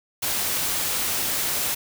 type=noise; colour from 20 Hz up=white; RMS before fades=-25 dBFS; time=0.22-1.75 s; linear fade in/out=10 ms; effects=none